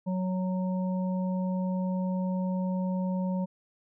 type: harmonic tone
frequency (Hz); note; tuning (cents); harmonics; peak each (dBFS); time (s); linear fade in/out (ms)
185; F#3; 0; 1 / 3 / 5; -27 / -37 / -41; 0.06-3.46; 20
effects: none